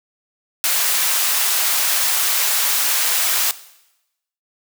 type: high-pass noise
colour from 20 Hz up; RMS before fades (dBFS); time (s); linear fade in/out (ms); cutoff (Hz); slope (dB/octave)
white; -18; 0.64-3.51; 0; 770; 12
effects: noise-tail reverb RT60 0.9 s tail -17 dB re dry